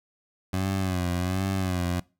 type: tone with vibrato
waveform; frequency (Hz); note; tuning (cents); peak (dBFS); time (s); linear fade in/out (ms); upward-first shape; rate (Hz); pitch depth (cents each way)
20% pulse; 92.2; F#2; -6; -20; 0.53-2; 5; sine; 1.3; 81
effects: noise-tail reverb RT60 0.3 s tail -23 dB re dry